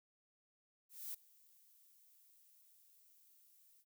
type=noise with ADSR envelope; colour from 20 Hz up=violet; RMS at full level=-44 dBFS; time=0.89-3.85 s; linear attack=250 ms; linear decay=9 ms; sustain=-24 dB; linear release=54 ms; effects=none